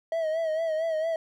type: tone with vibrato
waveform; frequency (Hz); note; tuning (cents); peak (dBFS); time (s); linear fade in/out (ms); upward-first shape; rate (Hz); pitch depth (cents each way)
triangle; 642; E5; -46; -23; 0.12-1.16; 2; sine; 4.4; 58
effects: none